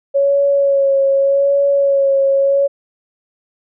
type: tone with vibrato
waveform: sine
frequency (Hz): 554.4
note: C#5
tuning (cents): 0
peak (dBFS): -10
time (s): 0.14-2.68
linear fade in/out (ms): 20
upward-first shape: sine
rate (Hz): 0.84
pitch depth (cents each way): 24
effects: none